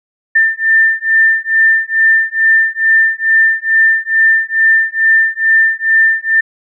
sine beating tone pair, 1790 / 1792.3 Hz, A6 / A6, +29 / +31 cents, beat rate 2.3 Hz, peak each -11 dBFS, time 0.35-6.41 s, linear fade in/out 10 ms, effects none

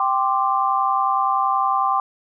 sine chord, G suspended fourth, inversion none, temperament just, 784 / 1045.3 / 1176 Hz, G5 / C6 / D6, 0 / -2 / +2 cents, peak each -21 dBFS, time 0-2 s, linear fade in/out 2 ms, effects none

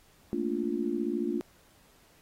sine chord, Bb major seventh, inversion third, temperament just, 218.5 / 233.1 / 291.4 / 349.6 Hz, A3 / Bb3 / D4 / F4, -12 / 0 / -13 / +2 cents, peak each -36 / -34 / -33 / -32 dBFS, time 0.33-1.41 s, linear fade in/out 0 ms, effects pink hiss -62 dBFS RMS until 2.21 s + AAC 48 kbps

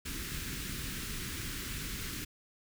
pink band-stop noise, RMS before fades -39 dBFS, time 0.05-2.25 s, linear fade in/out 10 ms, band 350 to 1400 Hz, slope 24 dB/octave, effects none

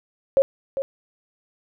sine tone with echo, 543 Hz, C#5, 36 cents flat, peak -12 dBFS, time 0.37-0.42 s, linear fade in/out 0 ms, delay 400 ms, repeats 1, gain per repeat -10 dB, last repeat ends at 0.82 s, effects none

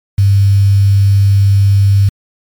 sine tone with quantisation, 99.1 Hz, G2, 19 cents sharp, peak -5 dBFS, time 0.18-2.09 s, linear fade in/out 5 ms, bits 5, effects MP3 96 kbps

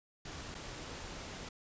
pink noise with dropouts, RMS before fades -45 dBFS, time 0.25-1.49 s, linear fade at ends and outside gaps 5 ms, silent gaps 0.545-0.549 s, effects resampled to 16000 Hz

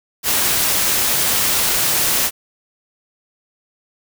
white noise, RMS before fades -17 dBFS, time 0.23-2.31 s, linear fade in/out 50 ms, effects none

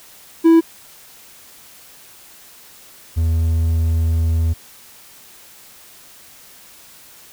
triangle tone pair in turn, 329.1 / 81.64 Hz, E4 / E2, -3 / -16 cents, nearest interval 2 octaves, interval 2413 cents, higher first, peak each -5 / -12 dBFS, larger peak first, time 0.44-0.61 / 3.16-4.54 s, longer second, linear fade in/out 20 ms, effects white hiss -44 dBFS RMS until 7.32 s

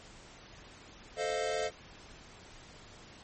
square chord, F dominant seventh, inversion first, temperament equal, 440 / 523.3 / 622.3 / 698.5 Hz, A4 / C5 / Eb5 / F5, 0 / 0 / 0 / 0 cents, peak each -37 / -38 / -37 / -38 dBFS, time 1.16-1.71 s, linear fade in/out 50 ms, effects pink hiss -53 dBFS RMS until 3.23 s + MP3 32 kbps

